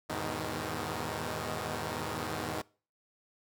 5% pulse chord, E major seventh, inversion none, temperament equal with one note detuned, 80.9 / 103.83 / 123.47 / 155.56 Hz, E2 / G#2 / B2 / D#3, -32 / 0 / 0 / 0 cents, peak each -29 / -28 / -29 / -28 dBFS, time 0.09-2.62 s, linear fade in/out 10 ms, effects noise-tail reverb RT60 0.4 s tail -24 dB re dry

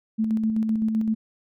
sine tone with tremolo, 220 Hz, A3, in tune, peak -19 dBFS, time 0.18-1.15 s, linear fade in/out 20 ms, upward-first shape square, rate 7.8 Hz, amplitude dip 35%, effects none

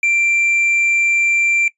triangle tone, 2359 Hz, D7, 7 cents sharp, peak -11 dBFS, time 0.03-1.68 s, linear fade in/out 2 ms, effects noise-tail reverb RT60 0.1 s tail -20 dB re dry + resampled to 24000 Hz

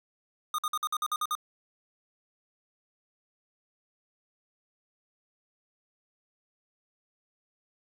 square tone bursts, 1227 Hz, D#6, 25 cents flat, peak -28 dBFS, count 9, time 0.54-1.352 s, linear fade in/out 2 ms, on 44 ms, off 52 ms, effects none

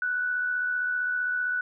sine tone with amplitude modulation, 1482 Hz, F#6, 2 cents sharp, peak -23 dBFS, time 0.02-1.61 s, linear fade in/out 2 ms, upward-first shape sine, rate 75.4 Hz, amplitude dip 40%, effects none

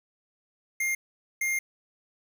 square tone pair in turn, 2118 / 2118 Hz, C7 / C7, +21 / +21 cents, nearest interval unison, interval 0 cents, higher neither, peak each -26 dBFS, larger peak neither, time 0.8-0.95 / 1.41-1.59 s, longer second, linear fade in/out 5 ms, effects 9-bit

